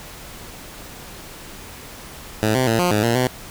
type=tone with pitch steps; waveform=10% pulse; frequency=108.5 / 129.1 / 113.3 / 177.8 / 105.6 / 116.9 / 126.7 Hz; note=A2 / C3 / A#2 / F3 / G#2 / A#2 / B2; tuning=-24 / -23 / -49 / +31 / +29 / +5 / +45 cents; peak=-8 dBFS; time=2.43-3.27 s; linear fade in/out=0 ms; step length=120 ms; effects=pink hiss -38 dBFS RMS until 3.5 s